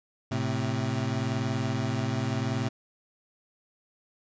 25% pulse tone pair together, 110 / 130.81 Hz, A2 / C3, 0 / 0 cents, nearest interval minor third, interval 300 cents, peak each -26 dBFS, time 0.31-2.69 s, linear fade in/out 10 ms, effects resampled to 16000 Hz

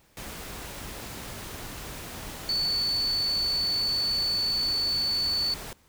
sine tone in noise, 4473 Hz, C#8, 15 cents sharp, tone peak -24 dBFS, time 2.49-5.54 s, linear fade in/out 2 ms, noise pink, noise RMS -39 dBFS, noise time 0.17-5.73 s, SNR +12 dB, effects pink hiss -62 dBFS RMS until 5.88 s

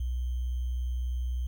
sine tone with sample-and-hold, 61.74 Hz, B1, in tune, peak -28 dBFS, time 0-1.47 s, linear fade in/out 5 ms, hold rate 3150 Hz, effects none

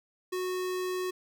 square tone, 367.3 Hz, F#4, 13 cents flat, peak -31 dBFS, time 0.32-1.11 s, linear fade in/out 10 ms, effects none

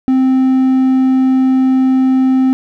triangle tone, 261.1 Hz, C4, 3 cents flat, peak -6 dBFS, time 0.08-2.53 s, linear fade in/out 0 ms, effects none

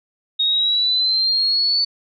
sine exponential sweep, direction up, 3729 to 4510 Hz, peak -15 dBFS, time 0.39-1.85 s, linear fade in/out 10 ms, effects none

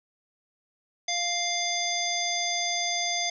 harmonic tone, 698.5 Hz, F5, in tune, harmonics 1 / 3 / 5 / 7 / 9, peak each -32 / -32 / -32 / -32 / -32 dBFS, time 1.08-3.3 s, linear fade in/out 5 ms, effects none

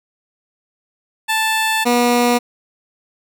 15% pulse tone pair in turn, 880 / 242 Hz, A5 / B3, 0 / -35 cents, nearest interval octave + minor seventh, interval 2235 cents, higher first, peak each -9 / -6 dBFS, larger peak second, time 1.28-1.85 / 1.85-2.39 s, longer first, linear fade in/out 20 ms, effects none

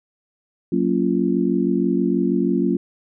sine chord, Gb major seventh, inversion none, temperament just, 185 / 231.2 / 277.5 / 346.9 Hz, Gb3 / Bb3 / Db4 / F4, 0 / -14 / +2 / -12 cents, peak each -22 dBFS, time 0.72-2.77 s, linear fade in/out 5 ms, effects none

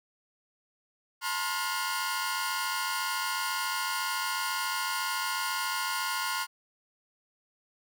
sawtooth tone cluster, 878 / 966 / 1060 / 1426 / 4767 Hz, A5 / B5 / C6 / F6 / D8, -4 / -39 / +22 / +36 / +25 cents, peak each -35 / -35 / -30 / -30 / -37 dBFS, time 1.21-6.47 s, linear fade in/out 50 ms, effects none

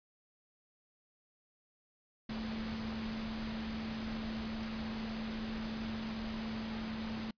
sine tone in noise, 221.4 Hz, A3, 11 cents sharp, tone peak -38 dBFS, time 2.29-7.31 s, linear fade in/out 5 ms, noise pink, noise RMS -44 dBFS, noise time 2.29-7.31 s, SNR +3 dB, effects noise-tail reverb RT60 0.1 s tail -26 dB re dry + resampled to 11025 Hz

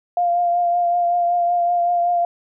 sine tone with vibrato, 698.5 Hz, F5, in tune, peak -15 dBFS, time 0.17-2.25 s, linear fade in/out 2 ms, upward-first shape triangle, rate 5.3 Hz, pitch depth 25 cents each way, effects none

